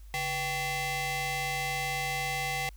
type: ring-modulated tone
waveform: sawtooth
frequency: 634 Hz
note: D#5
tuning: 32 cents sharp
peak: -23 dBFS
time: 0.14-2.69 s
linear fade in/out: 0 ms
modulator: 1410 Hz
effects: added 50 Hz sine -45 dBFS peak until 2.76 s + white hiss -64 dBFS RMS until 2.76 s